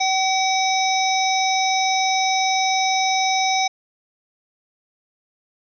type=harmonic tone with a mistuned harmonic; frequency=761 Hz; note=F#5; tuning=48 cents sharp; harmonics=1 / 3 / 5 / 7 / 8; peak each=-19 / -24 / -26 / -27 / -28 dBFS; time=0-3.68 s; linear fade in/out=10 ms; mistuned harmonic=8; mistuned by=-19 cents; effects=none